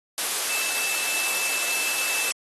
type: tone in noise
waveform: sine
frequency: 2637 Hz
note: E7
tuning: in tune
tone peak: -29 dBFS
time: 0.49-2.31 s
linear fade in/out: 0 ms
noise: white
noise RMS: -26 dBFS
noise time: 0.18-2.32 s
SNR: -6 dB
effects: high-pass 400 Hz 12 dB/octave + AAC 32 kbps